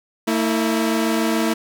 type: tone pair together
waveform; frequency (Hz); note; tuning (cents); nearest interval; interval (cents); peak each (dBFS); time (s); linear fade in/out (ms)
sawtooth; 226.1 / 325.7; A3 / E4; +47 / -21; tritone; 632; -16 / -17; 0.27-1.54; 10
effects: none